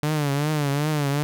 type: tone with vibrato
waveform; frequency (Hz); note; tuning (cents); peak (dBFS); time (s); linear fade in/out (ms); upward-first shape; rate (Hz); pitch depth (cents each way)
sawtooth; 146.83; D3; 0; -17; 0.03-1.23; 0; triangle; 2.6; 110
effects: none